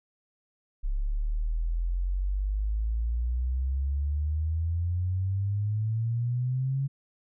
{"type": "exponential sweep", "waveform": "sine", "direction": "up", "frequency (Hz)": [33.92, 138.59], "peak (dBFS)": -25, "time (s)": [0.83, 6.88], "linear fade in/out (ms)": 20, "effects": []}